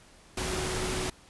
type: tone in noise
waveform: sine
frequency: 370 Hz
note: F#4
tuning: in tune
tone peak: -35 dBFS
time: 0.37-1.1 s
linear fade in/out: 5 ms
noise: pink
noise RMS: -32 dBFS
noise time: 0.37-1.1 s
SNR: -6 dB
effects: pink hiss -56 dBFS RMS until 1.29 s + resampled to 24000 Hz